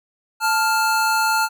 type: tone pair together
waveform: square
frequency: 880 / 1397.8 Hz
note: A5 / F6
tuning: 0 / +1 cents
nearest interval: minor sixth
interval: 801 cents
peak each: -20 dBFS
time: 0.4-1.49 s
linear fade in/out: 50 ms
effects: none